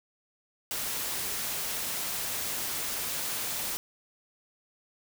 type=noise; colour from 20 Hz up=white; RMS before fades=-33 dBFS; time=0.71-3.77 s; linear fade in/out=0 ms; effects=none